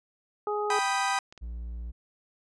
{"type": "harmonic tone", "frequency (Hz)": 417.1, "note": "G#4", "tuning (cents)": 7, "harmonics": [1, 2, 3], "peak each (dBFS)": [-29, -32, -34], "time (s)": [0.47, 0.79], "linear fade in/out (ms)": 2}
{"type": "chord", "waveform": "30% pulse", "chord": "G augmented", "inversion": "none", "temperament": "equal", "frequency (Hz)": [784, 987.8, 1244.5], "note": ["G5", "B5", "D#6"], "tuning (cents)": [0, 0, 0], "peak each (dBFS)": [-26, -27, -29], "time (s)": [0.7, 1.19], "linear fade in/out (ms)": 2}
{"type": "clicks", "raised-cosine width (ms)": 0.2, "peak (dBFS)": [-31, -30, -30], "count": 3, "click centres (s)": [1.179, 1.325, 1.377]}
{"type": "tone", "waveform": "triangle", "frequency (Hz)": 58.27, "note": "A#1", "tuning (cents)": 0, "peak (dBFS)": -32, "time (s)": [1.41, 1.92], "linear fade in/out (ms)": 20}
{"effects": ["resampled to 22050 Hz"]}